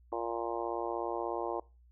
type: harmonic tone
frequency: 116.6 Hz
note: A#2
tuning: 1 cent sharp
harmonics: 3 / 4 / 5 / 6 / 7 / 8 / 9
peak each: -38 / -39 / -40 / -41 / -41 / -42 / -43 dBFS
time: 0.12-1.6 s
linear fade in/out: 5 ms
effects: noise-tail reverb RT60 0.3 s tail -23 dB re dry + added 60 Hz sine -58 dBFS peak until 1.91 s